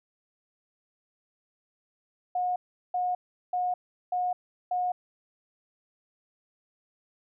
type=tone bursts; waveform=sine; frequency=723 Hz; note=F#5; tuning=40 cents flat; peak=-25 dBFS; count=5; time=2.35-4.92 s; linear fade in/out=5 ms; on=210 ms; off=380 ms; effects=none